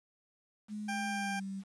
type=tone with pitch glide; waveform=sine; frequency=210.6 to 194.24 Hz; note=G#3 to G3; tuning=+24 to -16 cents; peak=-37 dBFS; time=0.68-1.64 s; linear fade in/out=50 ms; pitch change=-140 cents; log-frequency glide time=1.08-1.38 s
type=tone; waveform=20% pulse; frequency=794 Hz; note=G5; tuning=22 cents sharp; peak=-30 dBFS; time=0.88-1.4 s; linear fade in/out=10 ms
effects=resampled to 22050 Hz + 10-bit